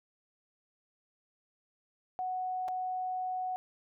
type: tone with dropouts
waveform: sine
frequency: 740 Hz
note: F#5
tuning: in tune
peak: -32 dBFS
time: 2.19-3.56 s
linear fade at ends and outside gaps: 0 ms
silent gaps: 2.681-2.685 s
effects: none